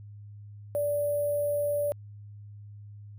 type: tone with sample-and-hold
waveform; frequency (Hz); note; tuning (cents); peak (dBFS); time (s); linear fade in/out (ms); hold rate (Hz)
sine; 582; D5; -16; -25; 0.75-1.92; 0; 11025
effects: added 103 Hz sine -43 dBFS peak until 3.18 s